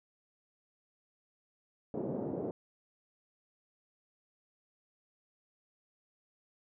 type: band-pass noise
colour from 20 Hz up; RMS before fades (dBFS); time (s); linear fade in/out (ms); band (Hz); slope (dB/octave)
white; -37; 1.94-2.51; 2; 130 to 520; 24
effects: none